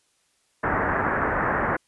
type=low-pass noise; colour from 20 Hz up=white; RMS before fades=-24 dBFS; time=0.63-1.77 s; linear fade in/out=10 ms; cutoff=1800 Hz; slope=48 dB/octave; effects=white hiss -67 dBFS RMS until 1.87 s + resampled to 24000 Hz